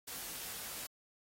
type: noise with comb filter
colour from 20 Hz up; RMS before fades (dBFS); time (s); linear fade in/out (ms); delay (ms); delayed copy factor
white; -44; 0.07-0.87; 10; 19; +0.85
effects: AAC 48 kbps